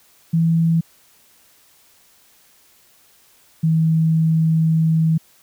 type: tone pair in turn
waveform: sine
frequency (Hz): 164.81 / 160.86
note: E3 / E3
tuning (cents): 0 / -42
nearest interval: unison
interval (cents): 42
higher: first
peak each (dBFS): -13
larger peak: neither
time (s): 0.33-0.81 / 3.63-5.18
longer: second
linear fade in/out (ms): 10
effects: white hiss -54 dBFS RMS until 5.42 s